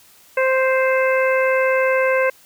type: harmonic tone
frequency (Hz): 523.3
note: C5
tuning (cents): 0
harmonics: 1 / 2 / 3 / 4 / 5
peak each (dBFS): -16 / -24 / -23 / -24 / -28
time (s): 0.37-2.3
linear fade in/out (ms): 5
effects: white hiss -50 dBFS RMS until 2.45 s + high-pass 60 Hz 12 dB/octave